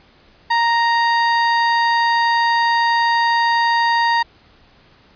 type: tone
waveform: 30% pulse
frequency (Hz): 932.3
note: A#5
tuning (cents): 0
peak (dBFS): -11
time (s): 0.5-4.23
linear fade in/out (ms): 10
effects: pink hiss -51 dBFS RMS until 5.15 s + resampled to 11025 Hz